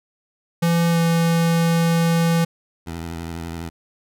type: tone with pitch glide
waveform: square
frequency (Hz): 168.8 to 167.05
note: E3 to E3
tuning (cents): +41 to +23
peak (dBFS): -16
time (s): 0.62-2.45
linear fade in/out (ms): 10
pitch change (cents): -18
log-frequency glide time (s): 0.9-0.99
type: tone with vibrato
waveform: 15% pulse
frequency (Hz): 83.4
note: E2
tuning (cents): +21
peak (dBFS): -22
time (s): 2.86-3.7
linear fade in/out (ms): 20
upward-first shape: sine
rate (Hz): 12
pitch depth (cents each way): 48
effects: none